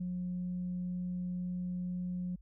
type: tone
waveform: sine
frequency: 179.8 Hz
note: F#3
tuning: 49 cents flat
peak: -33 dBFS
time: 0-2.36 s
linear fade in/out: 10 ms
effects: tanh soft clip ceiling -30 dBFS + added 50 Hz sine -54 dBFS peak until 2.41 s